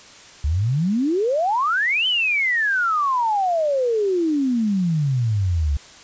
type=exponential two-way sweep; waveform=sine; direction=up then down; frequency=68 to 3108 to 68 Hz; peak=-17 dBFS; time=0.44-5.77 s; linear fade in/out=5 ms; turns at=2.07 s; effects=white hiss -44 dBFS RMS until 6.03 s + resampled to 16000 Hz